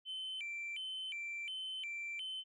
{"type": "tone with vibrato", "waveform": "sine", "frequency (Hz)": 2681, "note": "E7", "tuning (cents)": 29, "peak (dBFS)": -38, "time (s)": [0.05, 2.44], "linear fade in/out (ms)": 50, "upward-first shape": "square", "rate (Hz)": 1.4, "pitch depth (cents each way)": 230, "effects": ["tanh soft clip ceiling -38 dBFS"]}